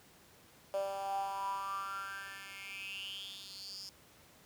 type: tone with high-pass filter sweep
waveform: 10% pulse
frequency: 196 Hz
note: G3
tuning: in tune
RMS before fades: -41 dBFS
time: 0.74-3.89 s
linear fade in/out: 0 ms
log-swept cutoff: 580 to 5300 Hz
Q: 9.2
effects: pink hiss -61 dBFS RMS until 4.45 s + high-pass 80 Hz 12 dB/octave